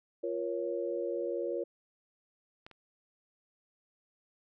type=chord; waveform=sine; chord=Bb minor; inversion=second; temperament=equal with one note detuned; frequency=349.2 / 473.8 / 554.4 Hz; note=F4 / Bb4 / Db5; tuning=0 / +28 / 0 cents; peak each=-36 dBFS; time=0.23-1.64 s; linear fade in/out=10 ms
type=clicks; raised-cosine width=0.3 ms; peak=-31 / -37 dBFS; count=2; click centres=2.665 / 2.713 s
effects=none